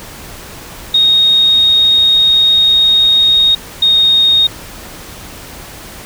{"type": "tone pair in turn", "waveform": "sine", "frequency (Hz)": [3729, 3715], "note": ["A#7", "A#7"], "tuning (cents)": [0, -7], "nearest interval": "unison", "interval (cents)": 7, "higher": "first", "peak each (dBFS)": -6, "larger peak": "neither", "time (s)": [[0.94, 3.55], [3.82, 4.47]], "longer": "first", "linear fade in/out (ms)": 5, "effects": ["pink hiss -31 dBFS RMS until 6.05 s"]}